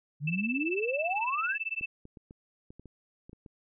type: exponential sweep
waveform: sine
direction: up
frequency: 138.59 to 1761 Hz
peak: -29 dBFS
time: 0.2-1.58 s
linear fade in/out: 50 ms
type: tone with tremolo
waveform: sine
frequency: 2644 Hz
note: E7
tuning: 5 cents sharp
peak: -28 dBFS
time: 0.27-1.86 s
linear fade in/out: 5 ms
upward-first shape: sine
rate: 18 Hz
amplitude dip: 100%
type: clicks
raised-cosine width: 3 ms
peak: -35 dBFS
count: 10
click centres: 1.811 / 2.054 / 2.172 / 2.309 / 2.705 / 2.796 / 2.857 / 3.295 / 3.331 / 3.462 s
effects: none